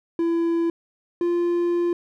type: tone pair in turn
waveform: triangle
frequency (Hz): 335.6 / 346.8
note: E4 / F4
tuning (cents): +31 / -12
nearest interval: minor second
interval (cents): 57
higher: second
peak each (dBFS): -17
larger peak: neither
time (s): 0.19-0.7 / 1.21-1.93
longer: second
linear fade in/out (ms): 2
effects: none